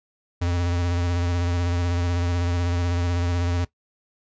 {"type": "tone with vibrato", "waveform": "square", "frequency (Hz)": 87.31, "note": "F2", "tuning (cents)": 0, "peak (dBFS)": -22, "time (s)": [0.41, 3.65], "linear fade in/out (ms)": 10, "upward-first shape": "sine", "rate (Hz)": 16, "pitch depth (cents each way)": 33, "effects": ["noise-tail reverb RT60 0.1 s tail -17 dB re dry", "resampled to 16000 Hz"]}